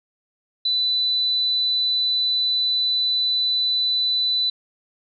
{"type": "tone", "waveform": "sine", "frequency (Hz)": 3990, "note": "B7", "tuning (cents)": 17, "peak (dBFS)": -18, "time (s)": [0.65, 4.5], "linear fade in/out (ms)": 5, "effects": []}